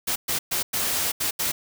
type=noise bursts at uneven times; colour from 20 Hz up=white; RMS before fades=-25 dBFS; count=6; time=0.07-0.16 / 0.28-0.39 / 0.51-0.63 / 0.73-1.12 / 1.2-1.31 / 1.39-1.52 s; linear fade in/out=10 ms; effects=none